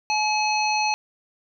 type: harmonic tone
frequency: 852 Hz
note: G#5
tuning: 44 cents sharp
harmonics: 1 / 3 / 5 / 7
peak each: -22 / -25 / -29 / -32 dBFS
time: 0.1-0.94 s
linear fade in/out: 0 ms
effects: none